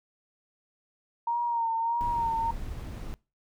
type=tone with vibrato; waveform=sine; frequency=929 Hz; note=A#5; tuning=6 cents flat; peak=-25 dBFS; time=1.27-2.51 s; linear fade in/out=5 ms; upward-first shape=sine; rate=1.6 Hz; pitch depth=43 cents each way
type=noise; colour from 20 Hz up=brown; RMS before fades=-37 dBFS; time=2.01-3.14 s; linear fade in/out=0 ms
effects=noise-tail reverb RT60 0.3 s tail -24 dB re dry